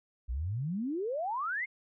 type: exponential sweep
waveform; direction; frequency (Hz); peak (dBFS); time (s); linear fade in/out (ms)
sine; up; 55 to 2193; -31; 0.28-1.66; 20
effects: none